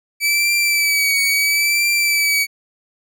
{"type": "tone with vibrato", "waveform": "sawtooth", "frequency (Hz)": 2300, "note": "D7", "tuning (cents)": -37, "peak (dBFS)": -11, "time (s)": [0.2, 2.47], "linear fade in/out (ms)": 50, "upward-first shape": "triangle", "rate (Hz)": 0.74, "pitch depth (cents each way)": 48, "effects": []}